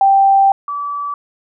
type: tone pair in turn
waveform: sine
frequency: 784 / 1152.1 Hz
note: G5 / D6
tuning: 0 / -34 cents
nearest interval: perfect fifth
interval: 666 cents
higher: second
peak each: -7 / -19 dBFS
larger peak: first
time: 0.01-0.52 / 0.68-1.14 s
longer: first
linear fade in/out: 2 ms
effects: none